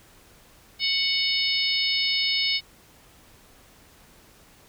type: harmonic tone with a mistuned harmonic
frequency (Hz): 740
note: F#5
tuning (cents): 0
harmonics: 3 / 4 / 5 / 6 / 7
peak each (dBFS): -28 / -28 / -28 / -28 / -28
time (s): 0.79-2.61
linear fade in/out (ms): 50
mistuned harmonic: 6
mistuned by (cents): -20
effects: pink hiss -54 dBFS RMS until 4.68 s